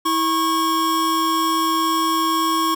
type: tone pair together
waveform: square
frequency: 325.1 / 1093 Hz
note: E4 / C#6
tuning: -24 / -25 cents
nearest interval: octave + major sixth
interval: 2099 cents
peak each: -23 / -19 dBFS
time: 0.05-2.75 s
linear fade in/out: 10 ms
effects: none

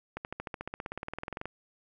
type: accelerating click train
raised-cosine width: 0.5 ms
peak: -21 dBFS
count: 23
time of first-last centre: 0.17-1.456 s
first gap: 79 ms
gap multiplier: 0.97
effects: none

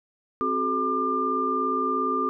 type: tone cluster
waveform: sine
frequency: 264.5 / 372.7 / 429.9 / 1196 Hz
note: C4 / F#4 / A4 / D6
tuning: +19 / +13 / -40 / +31 cents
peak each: -30 / -31 / -31 / -24 dBFS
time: 0.41-2.29 s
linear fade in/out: 0 ms
effects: none

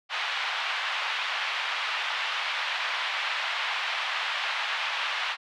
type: band-pass noise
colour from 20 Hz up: white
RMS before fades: -30 dBFS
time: 0.09-5.37 s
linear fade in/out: 50 ms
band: 780 to 3300 Hz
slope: 24 dB/octave
effects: none

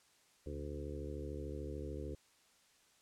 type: harmonic tone with a mistuned harmonic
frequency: 73.42 Hz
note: D2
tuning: in tune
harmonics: 1 / 2 / 3 / 4 / 5 / 6 / 7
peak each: -44 / -50 / -54 / -49 / -49 / -49 / -51 dBFS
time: 0.46-2.15 s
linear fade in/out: 5 ms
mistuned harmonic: 2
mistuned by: -55 cents
effects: white hiss -69 dBFS RMS until 3.01 s + low-pass 9000 Hz 12 dB/octave

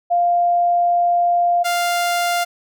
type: tone pair in turn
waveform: sine / sawtooth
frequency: 698.5 / 698.5 Hz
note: F5 / F5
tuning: 0 / 0 cents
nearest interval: unison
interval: 0 cents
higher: neither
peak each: -13 dBFS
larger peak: neither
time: 0.1-1.64 / 1.64-2.45 s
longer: first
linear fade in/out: 20 ms
effects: none

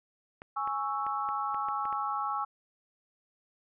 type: clicks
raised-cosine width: 0.5 ms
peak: -29 dBFS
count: 8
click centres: 0.419 / 0.675 / 1.066 / 1.289 / 1.545 / 1.686 / 1.854 / 1.927 s
type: chord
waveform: sine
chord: C# minor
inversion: second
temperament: equal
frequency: 830.6 / 1108.7 / 1318.5 Hz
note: G#5 / C#6 / E6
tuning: 0 / 0 / 0 cents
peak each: -34 dBFS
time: 0.56-2.45 s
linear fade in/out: 10 ms
effects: none

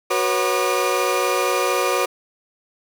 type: tone cluster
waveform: 30% pulse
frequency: 371.4 / 485.8 / 550 / 1208 Hz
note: F#4 / B4 / C#5 / D6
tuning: +7 / -29 / -14 / +48 cents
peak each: -21 dBFS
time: 0.1-2.06 s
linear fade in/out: 10 ms
effects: none

